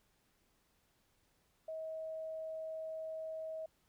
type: tone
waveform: sine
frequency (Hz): 638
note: D#5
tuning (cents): +43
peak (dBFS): -40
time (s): 1.68-3.66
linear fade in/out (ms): 5
effects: pink hiss -75 dBFS RMS until 3.88 s